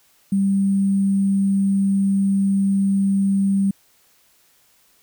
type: tone with sample-and-hold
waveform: sine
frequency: 196 Hz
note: G3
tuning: in tune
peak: -15 dBFS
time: 0.32-3.71 s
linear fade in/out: 5 ms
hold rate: 8820 Hz
effects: white hiss -58 dBFS RMS until 5.02 s